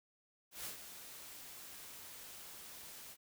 white noise with ADSR envelope, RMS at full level -43 dBFS, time 0.51-3.17 s, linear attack 140 ms, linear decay 110 ms, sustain -9 dB, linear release 55 ms, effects none

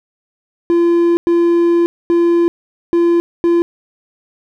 triangle tone bursts at uneven times, 342 Hz, F4, 36 cents flat, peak -7 dBFS, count 5, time 0.7-1.17 / 1.27-1.86 / 2.1-2.48 / 2.93-3.2 / 3.44-3.62 s, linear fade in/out 0 ms, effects none

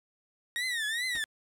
30% pulse tone with vibrato, 1864.7 Hz, A#6, in tune, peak -27 dBFS, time 0.56-1.24 s, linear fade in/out 0 ms, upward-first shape triangle, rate 2.5 Hz, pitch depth 180 cents each way
pink noise with exponential decay, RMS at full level -41 dBFS, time 1.15-1.26 s, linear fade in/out 2 ms, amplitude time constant 22 ms
effects low-pass 12000 Hz 12 dB/octave

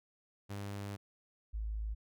sawtooth / sine tone pair in turn, 100.7 / 53.65 Hz, G2 / A1, +47 / -43 cents, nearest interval major seventh, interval 1090 cents, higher first, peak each -36 / -35 dBFS, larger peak second, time 0.49-0.97 / 1.53-1.95 s, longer first, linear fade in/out 20 ms, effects none

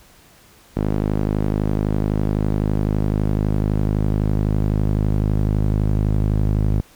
sawtooth tone with band-pass filter sweep, 51.91 Hz, G#1, in tune, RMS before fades -19 dBFS, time 0.76-6.81 s, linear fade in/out 10 ms, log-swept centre 250 to 120 Hz, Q 0.71, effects pink hiss -50 dBFS RMS until 6.95 s

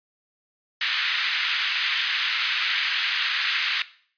white band-pass noise, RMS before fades -25 dBFS, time 0.81-3.82 s, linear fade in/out 2 ms, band 1500 to 3700 Hz, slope 24 dB/octave, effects noise-tail reverb RT60 0.5 s tail -17 dB re dry + resampled to 11025 Hz

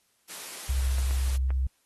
white high-pass noise, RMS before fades -40 dBFS, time 0.29-1.37 s, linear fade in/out 10 ms, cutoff 240 Hz, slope 12 dB/octave
sine tone, 65.41 Hz, C2, in tune, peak -23 dBFS, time 0.69-1.67 s, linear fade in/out 5 ms
clicks, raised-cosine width 0.5 ms, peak -27 dBFS, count 3, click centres 0.984 / 1.11 / 1.505 s
effects white hiss -69 dBFS RMS until 1.85 s + AAC 32 kbps

